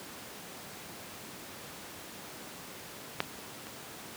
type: clicks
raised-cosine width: 0.3 ms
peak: -11 / -28 dBFS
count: 2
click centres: 3.204 / 3.669 s
effects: pink hiss -45 dBFS RMS until 4.16 s + high-pass 150 Hz 12 dB/octave